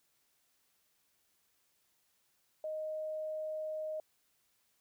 sine tone, 622.3 Hz, D#5, in tune, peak -36 dBFS, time 2.64-4 s, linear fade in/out 2 ms, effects white hiss -75 dBFS RMS until 4.8 s

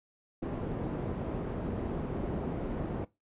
white low-pass noise, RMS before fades -35 dBFS, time 0.42-3.05 s, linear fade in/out 10 ms, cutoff 360 Hz, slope 12 dB/octave, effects noise-tail reverb RT60 0.2 s tail -18 dB re dry + resampled to 8000 Hz

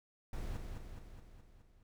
brown noise with echo, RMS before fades -40 dBFS, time 0.33-0.57 s, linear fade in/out 2 ms, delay 210 ms, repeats 6, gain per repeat -4 dB, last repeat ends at 1.83 s, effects none

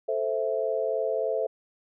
sine chord, A minor, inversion none, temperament equal, 440 / 523.3 / 659.3 Hz, A4 / C5 / E5, 0 / 0 / 0 cents, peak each -29 dBFS, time 0.08-1.47 s, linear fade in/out 10 ms, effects none

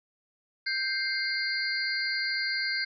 sine tone cluster, 1569 / 2101 / 4252 / 4727 Hz, G6 / C7 / C8 / D8, +1 / +7 / +27 / +10 cents, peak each -32 / -32 / -35 / -33 dBFS, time 0.66-2.85 s, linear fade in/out 10 ms, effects none

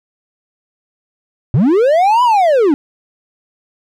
triangle linear two-way sweep, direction up then down, 103.83 to 1009 to 267.7 Hz, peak -6 dBFS, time 1.54-2.74 s, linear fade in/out 0 ms, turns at 2.23 s, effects none

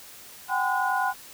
sine tone cluster, 754 / 804 / 1020 / 1451 Hz, F#5 / G5 / C6 / F#6, +32 / +44 / -44 / -34 cents, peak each -28 dBFS, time 0.48-1.14 s, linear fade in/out 50 ms, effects white hiss -46 dBFS RMS until 1.33 s

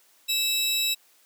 sawtooth tone pair together, 2637 / 3860 Hz, E7 / B7, 0 / -40 cents, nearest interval perfect fifth, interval 660 cents, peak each -26 / -21 dBFS, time 0.28-0.95 s, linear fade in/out 20 ms, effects white hiss -60 dBFS RMS until 1.25 s + high-pass 300 Hz 12 dB/octave

